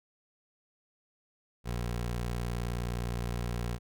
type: tone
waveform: 20% pulse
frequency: 59.4 Hz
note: A#1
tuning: 33 cents sharp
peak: -27 dBFS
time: 1.64-3.79 s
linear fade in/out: 50 ms
effects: none

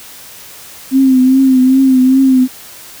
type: tone with vibrato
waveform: sine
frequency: 261.6 Hz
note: C4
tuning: in tune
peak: -5 dBFS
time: 0.91-2.48 s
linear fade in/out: 50 ms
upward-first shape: triangle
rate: 2.5 Hz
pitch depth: 54 cents each way
effects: white hiss -34 dBFS RMS until 3 s

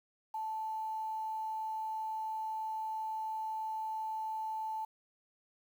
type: tone with quantisation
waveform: sine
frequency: 877 Hz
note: A5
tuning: 6 cents flat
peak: -35 dBFS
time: 0.34-4.85 s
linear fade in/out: 5 ms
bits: 10
effects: none

